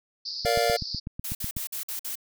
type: band-pass noise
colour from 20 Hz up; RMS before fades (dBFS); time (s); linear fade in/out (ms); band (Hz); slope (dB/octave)
pink; -35; 0.25-1; 10; 4400 to 5100; 96
type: click train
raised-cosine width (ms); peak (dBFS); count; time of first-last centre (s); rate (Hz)
5; -21; 10; 0.45-1.568; 8.05
type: chord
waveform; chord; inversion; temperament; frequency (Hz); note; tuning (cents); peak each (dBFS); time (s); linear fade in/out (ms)
square; Bb major; none; just; 466.2 / 582.7 / 699.2; Bb4 / D5 / F5; 0 / -14 / +2; -27 / -28 / -26; 0.45-0.77; 10
type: noise bursts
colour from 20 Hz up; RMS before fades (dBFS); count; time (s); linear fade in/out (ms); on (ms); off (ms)
blue; -33; 6; 1.24-2.155; 5; 110; 51
effects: none